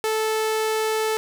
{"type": "tone", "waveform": "sawtooth", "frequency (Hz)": 437.5, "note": "A4", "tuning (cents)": -10, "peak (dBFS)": -17, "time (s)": [0.04, 1.17], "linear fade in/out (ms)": 0, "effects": []}